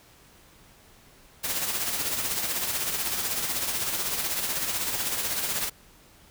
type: noise with tremolo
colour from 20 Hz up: white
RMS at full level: -27 dBFS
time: 1.43-5.7 s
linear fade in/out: 20 ms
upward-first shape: sine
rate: 16 Hz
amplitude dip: 45%
effects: pink hiss -55 dBFS RMS until 6.3 s